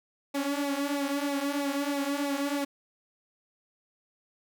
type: tone with flanger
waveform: sawtooth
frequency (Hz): 282.6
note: C#4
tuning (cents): +34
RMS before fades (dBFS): -30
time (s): 0.34-2.65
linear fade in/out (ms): 10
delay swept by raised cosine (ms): 0.62 to 4.92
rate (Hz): 3.1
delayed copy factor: -0.7
effects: none